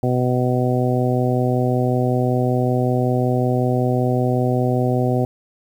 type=harmonic tone; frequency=125.3 Hz; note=B2; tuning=25 cents sharp; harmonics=1 / 2 / 3 / 4 / 5 / 6; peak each=-19 / -22 / -24 / -25 / -26 / -27 dBFS; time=0.03-5.25 s; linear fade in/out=2 ms; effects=8-bit